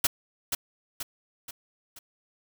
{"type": "noise with echo", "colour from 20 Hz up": "white", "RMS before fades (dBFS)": -22, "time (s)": [0.04, 0.07], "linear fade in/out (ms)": 5, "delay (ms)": 480, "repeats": 4, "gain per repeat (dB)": -6, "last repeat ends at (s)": 1.99, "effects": []}